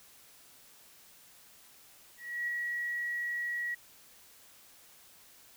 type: tone with ADSR envelope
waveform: sine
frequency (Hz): 1918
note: A#6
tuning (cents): +49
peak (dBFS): -30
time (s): 2.17-3.75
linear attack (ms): 310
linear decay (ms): 3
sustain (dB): -2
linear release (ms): 11
effects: white hiss -58 dBFS RMS until 5.56 s